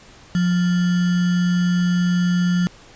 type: tone with sample-and-hold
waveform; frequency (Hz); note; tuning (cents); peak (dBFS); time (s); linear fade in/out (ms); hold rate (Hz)
sine; 177.5; F3; +28; -15; 0.35-2.67; 0; 1575
effects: pink hiss -46 dBFS RMS until 2.95 s + resampled to 16000 Hz